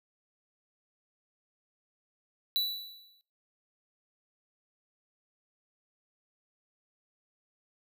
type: tone with exponential decay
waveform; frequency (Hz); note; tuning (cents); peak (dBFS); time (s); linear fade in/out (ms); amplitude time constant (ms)
square; 3951; B7; 0; -25; 2.56-3.21; 0; 140
effects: noise-tail reverb RT60 0.6 s tail -24 dB re dry